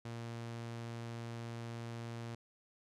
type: tone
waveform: sawtooth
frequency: 116.54 Hz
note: A#2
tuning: in tune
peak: -38 dBFS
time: 0.05-2.35 s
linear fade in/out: 5 ms
effects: low-pass 8000 Hz 12 dB/octave